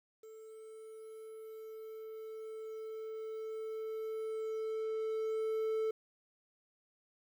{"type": "tone with level ramp", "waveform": "triangle", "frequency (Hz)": 440, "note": "A4", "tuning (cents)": 0, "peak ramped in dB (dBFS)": [-48, -29], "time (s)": [0.23, 5.91], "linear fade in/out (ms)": 5, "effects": ["11-bit"]}